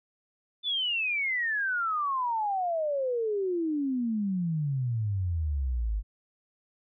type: exponential sweep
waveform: sine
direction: down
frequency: 3549 to 49 Hz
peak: -26 dBFS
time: 0.63-6.03 s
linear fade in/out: 50 ms
effects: none